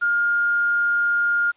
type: tone with quantisation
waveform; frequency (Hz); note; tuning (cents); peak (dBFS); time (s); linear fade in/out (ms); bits
sine; 1414; F6; +21; -17; 0.01-1.52; 20; 7
effects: white hiss -61 dBFS RMS until 1.56 s + resampled to 8000 Hz